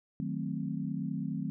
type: chord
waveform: sine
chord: D# diminished seventh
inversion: none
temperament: equal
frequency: 155.56 / 185 / 220 / 261.6 Hz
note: D#3 / F#3 / A3 / C4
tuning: 0 / 0 / 0 / 0 cents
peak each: -37 / -37 / -38 / -38 dBFS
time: 0.2-1.5 s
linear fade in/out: 0 ms
effects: none